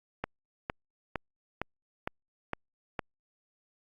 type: click train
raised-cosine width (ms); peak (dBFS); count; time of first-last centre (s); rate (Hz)
0.5; -16; 7; 0.24-2.992; 2.18
effects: Opus 48 kbps